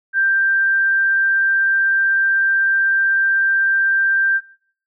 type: tone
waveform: sine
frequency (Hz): 1577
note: G6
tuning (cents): +10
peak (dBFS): -13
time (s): 0.13-4.41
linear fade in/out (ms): 50
effects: noise-tail reverb RT60 0.5 s tail -17 dB re dry